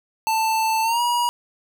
square tone with pitch glide, 886 to 960.6 Hz, A5 to B5, +12 to -48 cents, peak -19 dBFS, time 0.27-1.29 s, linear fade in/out 0 ms, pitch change +140 cents, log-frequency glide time 0.82-1.01 s, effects none

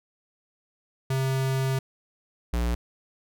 square tone pair in turn, 133 / 59.24 Hz, C3 / A#1, +29 / +29 cents, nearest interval octave + major second, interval 1400 cents, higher first, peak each -24 dBFS, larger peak neither, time 1.1-1.79 / 2.53-2.75 s, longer first, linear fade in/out 5 ms, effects none

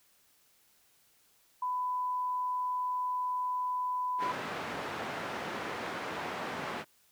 sine tone, 999 Hz, B5, 20 cents sharp, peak -30 dBFS, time 1.62-4.32 s, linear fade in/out 5 ms
white band-pass noise, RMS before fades -38 dBFS, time 4.18-6.85 s, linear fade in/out 50 ms, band 140 to 1500 Hz, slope 12 dB/octave
effects white hiss -67 dBFS RMS until 7.11 s

